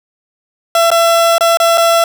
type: tone with dropouts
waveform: 30% pulse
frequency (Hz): 672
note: E5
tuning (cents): +33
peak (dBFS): -5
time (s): 0.75-2.04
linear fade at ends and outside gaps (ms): 2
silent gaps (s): 0.904-0.915 / 1.382-1.408 / 1.572-1.6 / 1.775-1.779
effects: none